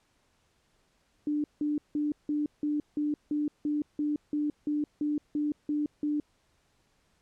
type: tone bursts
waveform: sine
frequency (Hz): 296.8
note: D4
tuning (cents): +18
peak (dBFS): -26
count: 15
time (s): 1.27-6.2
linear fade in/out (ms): 2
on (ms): 170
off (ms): 170
effects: pink hiss -70 dBFS RMS until 7.21 s + low-pass 9000 Hz 12 dB/octave